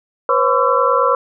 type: tone cluster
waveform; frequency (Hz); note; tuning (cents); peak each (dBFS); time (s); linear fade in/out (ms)
sine; 492.6 / 542 / 1017 / 1129 / 1340; B4 / C#5 / C6 / C#6 / E6; -5 / -39 / -50 / +31 / +28; -18; 0.29-1.15; 2
effects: none